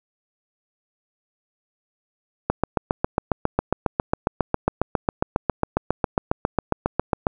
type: click train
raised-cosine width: 1 ms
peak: -4 dBFS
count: 36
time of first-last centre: 2.5-7.268 s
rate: 7.34 Hz
effects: none